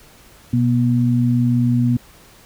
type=tone pair together; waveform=sine; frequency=123.47 / 241.6 Hz; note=B2 / B3; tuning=0 / -38 cents; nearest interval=octave; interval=1162 cents; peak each=-16 dBFS; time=0.53-1.97 s; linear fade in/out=5 ms; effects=pink hiss -47 dBFS RMS until 2.45 s